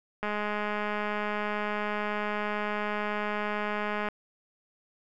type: click train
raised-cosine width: 0.5 ms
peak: -17 dBFS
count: 807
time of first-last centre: 0.23-4.086 s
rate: 209 Hz
effects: none